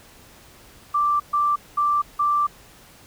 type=tone bursts at uneven times; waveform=sine; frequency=1174.7 Hz; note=D6; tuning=in tune; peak=-17 dBFS; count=4; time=0.94-1.2 / 1.33-1.56 / 1.77-2.02 / 2.19-2.47 s; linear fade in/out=10 ms; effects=pink hiss -49 dBFS RMS until 3.06 s